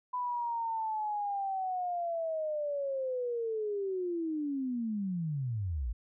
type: linear sweep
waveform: sine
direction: down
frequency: 1000 to 49.97 Hz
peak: -31 dBFS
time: 0.13-5.93 s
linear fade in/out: 10 ms
effects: none